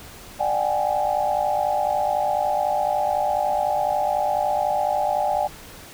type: tone cluster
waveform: sine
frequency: 595 / 736 / 790 / 840 Hz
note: D5 / F#5 / G5 / G#5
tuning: +22 / -9 / +13 / +19 cents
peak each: -25 dBFS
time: 0.39-5.48 s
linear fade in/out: 20 ms
effects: pink hiss -42 dBFS RMS until 5.93 s